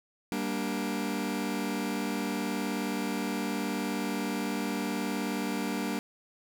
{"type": "chord", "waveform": "sawtooth", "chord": "G minor", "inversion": "none", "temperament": "just", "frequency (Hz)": [196, 235.2, 294], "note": ["G3", "Bb3", "D4"], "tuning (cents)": [0, 16, 2], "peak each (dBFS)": -30, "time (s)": [0.32, 5.99], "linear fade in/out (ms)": 0, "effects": []}